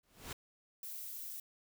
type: noise with exponential growth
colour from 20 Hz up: pink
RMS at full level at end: -40 dBFS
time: 0.03-0.33 s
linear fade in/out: 5 ms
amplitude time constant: 64 ms
type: noise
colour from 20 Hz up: violet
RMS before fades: -45 dBFS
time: 0.83-1.4 s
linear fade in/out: 2 ms
effects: none